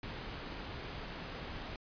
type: low-pass noise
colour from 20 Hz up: pink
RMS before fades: -44 dBFS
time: 0.03-1.76 s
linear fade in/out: 2 ms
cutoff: 4300 Hz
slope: 12 dB/octave
effects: resampled to 11025 Hz